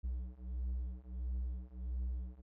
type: beating tone pair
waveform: triangle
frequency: 61.2 / 62.7 Hz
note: B1 / B1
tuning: -15 / +27 cents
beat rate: 1.5 Hz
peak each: -39 / -38 dBFS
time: 0.03-2.42 s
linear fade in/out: 20 ms
effects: none